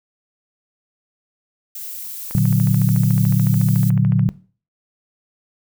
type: noise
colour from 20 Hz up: violet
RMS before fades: -31 dBFS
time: 1.75-3.9 s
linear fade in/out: 5 ms
type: click train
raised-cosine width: 0.5 ms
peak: -20 dBFS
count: 27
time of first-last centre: 2.31-4.194 s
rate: 13.8 Hz
type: chord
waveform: sine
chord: Bb augmented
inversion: none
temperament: equal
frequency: 116.54 / 146.83 / 185 Hz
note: Bb2 / D3 / F#3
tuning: 0 / 0 / 0 cents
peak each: -17 dBFS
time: 2.35-4.29 s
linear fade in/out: 0 ms
effects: noise-tail reverb RT60 0.4 s tail -19 dB re dry